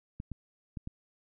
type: clicks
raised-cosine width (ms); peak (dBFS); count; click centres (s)
5; -26; 4; 0.201 / 0.317 / 0.772 / 0.874
effects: none